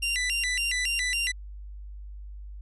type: tone with vibrato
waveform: sawtooth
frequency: 2349 Hz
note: D7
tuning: in tune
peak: -22 dBFS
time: 0.02-1.32 s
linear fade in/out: 10 ms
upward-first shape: square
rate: 3.6 Hz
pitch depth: 290 cents each way
effects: added 50 Hz sine -38 dBFS peak until 2.61 s + resampled to 24000 Hz